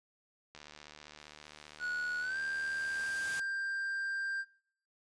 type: click train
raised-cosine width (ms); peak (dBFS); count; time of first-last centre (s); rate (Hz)
0.2; -32; 193; 0.55-3.103; 75.2
type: noise with exponential growth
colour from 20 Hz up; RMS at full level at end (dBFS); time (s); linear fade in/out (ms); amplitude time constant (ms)
white; -41; 1.19-3.4; 5; 480
type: tone with pitch glide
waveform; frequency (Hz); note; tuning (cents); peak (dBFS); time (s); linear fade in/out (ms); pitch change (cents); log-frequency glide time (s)
triangle; 1462 to 1585.1; F#6 to G6; -21 to +19; -32; 1.79-4.45; 50; +140; 2.2-2.38
effects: noise-tail reverb RT60 0.6 s tail -24 dB re dry + resampled to 22050 Hz